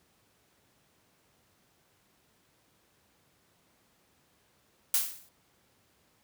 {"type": "noise with exponential decay", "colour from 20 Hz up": "blue", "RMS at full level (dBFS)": -23, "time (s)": [4.94, 5.29], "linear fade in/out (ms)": 2, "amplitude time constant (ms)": 75, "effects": ["pink hiss -68 dBFS RMS until 6.23 s", "high-pass 80 Hz 12 dB/octave"]}